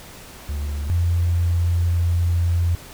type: tone pair in turn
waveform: triangle / sine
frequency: 72.5 / 86.22 Hz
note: D2 / F2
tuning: -22 / -22 cents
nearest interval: minor third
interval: 300 cents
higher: second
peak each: -21 / -16 dBFS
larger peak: second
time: 0.49-0.9 / 0.9-2.75 s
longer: second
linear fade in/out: 0 ms
effects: pink hiss -41 dBFS RMS until 2.93 s